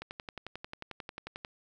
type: click train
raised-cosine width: 0.3 ms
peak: -24 dBFS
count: 17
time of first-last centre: 0.02-1.449 s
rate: 11.2 Hz
effects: none